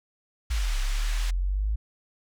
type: exponential two-way sweep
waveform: sine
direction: down then up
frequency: 61.74 to 32.7 to 54.5 Hz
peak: -23 dBFS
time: 0.5-1.76 s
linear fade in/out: 10 ms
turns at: 0.78 s
type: band-pass noise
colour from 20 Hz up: pink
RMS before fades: -39 dBFS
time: 0.5-1.31 s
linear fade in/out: 10 ms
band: 1400 to 7400 Hz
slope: 12 dB/octave
effects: none